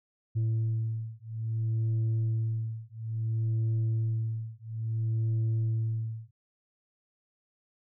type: beating tone pair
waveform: sine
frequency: 111.8 / 112.39 Hz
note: A2 / A2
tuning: +28 / +37 cents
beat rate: 0.59 Hz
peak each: -28 dBFS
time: 0.35-6.31 s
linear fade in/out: 20 ms
effects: tanh soft clip ceiling -24 dBFS